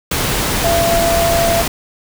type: tone in noise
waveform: sine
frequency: 676 Hz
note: E5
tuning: 43 cents sharp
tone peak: -13 dBFS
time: 0.64-1.62 s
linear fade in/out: 5 ms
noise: pink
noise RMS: -17 dBFS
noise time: 0.11-1.68 s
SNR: +1 dB
effects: none